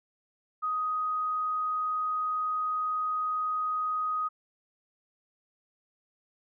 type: tone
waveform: sine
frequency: 1251 Hz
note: D#6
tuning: 9 cents sharp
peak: -27 dBFS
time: 0.62-4.29 s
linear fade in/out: 20 ms
effects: none